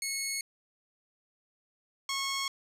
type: tone pair in turn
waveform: 10% pulse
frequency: 2188 / 1094 Hz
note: C#7 / C#6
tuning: -23 / -23 cents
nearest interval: octave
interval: 1200 cents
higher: first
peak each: -22 dBFS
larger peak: neither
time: 0.02-0.41 / 2.09-2.48 s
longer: neither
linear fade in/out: 2 ms
effects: low-pass 12000 Hz 12 dB/octave